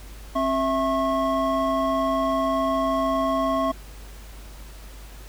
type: tone cluster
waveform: triangle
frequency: 267.3 / 658 / 1087 Hz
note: C4 / E5 / C#6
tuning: +37 / -3 / -34 cents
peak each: -24 / -22 / -23 dBFS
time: 0.35-3.72 s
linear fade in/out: 10 ms
effects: added 50 Hz sine -39 dBFS peak until 5.28 s + pink hiss -47 dBFS RMS until 5.28 s